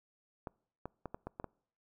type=clicks; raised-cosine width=1 ms; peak=-26 dBFS; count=7; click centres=0.472 / 0.856 / 1.057 / 1.145 / 1.27 / 1.399 / 1.443 s; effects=noise-tail reverb RT60 0.6 s tail -26 dB re dry